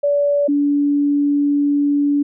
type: tone pair in turn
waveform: sine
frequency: 575 / 287.5 Hz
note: D5 / D4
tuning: -37 / -37 cents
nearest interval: octave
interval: 1200 cents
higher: first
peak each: -13 dBFS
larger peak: neither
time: 0.03-0.48 / 0.48-2.23 s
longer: second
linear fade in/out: 10 ms
effects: none